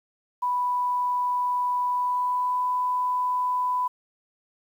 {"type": "tone with pitch glide", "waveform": "sine", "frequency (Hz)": [987.8, 997], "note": ["B5", "B5"], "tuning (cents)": [0, 16], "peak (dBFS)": -22, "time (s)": [0.42, 3.88], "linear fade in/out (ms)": 10, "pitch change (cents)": 16, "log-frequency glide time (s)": [1.91, 2.63], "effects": ["9-bit"]}